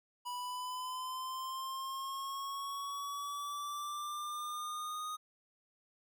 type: linear sweep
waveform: square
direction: up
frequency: 980 to 1244.5 Hz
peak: -39 dBFS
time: 0.25-5.17 s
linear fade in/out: 20 ms
effects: none